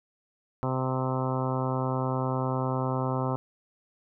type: harmonic tone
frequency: 130 Hz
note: C3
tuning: 11 cents flat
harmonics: 1 / 2 / 3 / 4 / 5 / 6 / 7 / 8 / 9 / 10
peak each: -29 / -33 / -36 / -35 / -38 / -38 / -37 / -37 / -42 / -40 dBFS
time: 0.63-3.36 s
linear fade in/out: 0 ms
effects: none